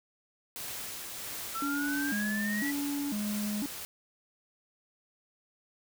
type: noise with tremolo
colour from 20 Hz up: white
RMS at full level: -39 dBFS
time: 0.56-3.85 s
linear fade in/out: 0 ms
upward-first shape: sine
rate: 1.5 Hz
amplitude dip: 25%
type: exponential sweep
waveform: sine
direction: up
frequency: 1318.5 to 1980 Hz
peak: -33 dBFS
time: 1.54-2.72 s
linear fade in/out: 20 ms
type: tone with vibrato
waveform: triangle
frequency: 244.2 Hz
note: B3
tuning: 19 cents flat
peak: -29 dBFS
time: 1.62-3.66 s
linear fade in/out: 2 ms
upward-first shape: square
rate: 1 Hz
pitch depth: 270 cents each way
effects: none